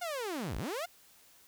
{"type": "linear two-way sweep", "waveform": "sawtooth", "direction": "down then up", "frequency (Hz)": [730, 36.71, 730], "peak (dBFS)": -31, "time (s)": [0.01, 0.86], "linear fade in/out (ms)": 10, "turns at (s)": 0.57, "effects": ["white hiss -61 dBFS RMS until 1.47 s"]}